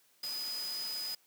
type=tone in noise; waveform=sine; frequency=4985 Hz; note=D#8; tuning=2 cents sharp; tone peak=-36 dBFS; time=0.23-1.15 s; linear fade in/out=5 ms; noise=white; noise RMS=-45 dBFS; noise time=0.23-1.15 s; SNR=+6 dB; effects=white hiss -68 dBFS RMS until 1.26 s + high-pass 150 Hz 12 dB/octave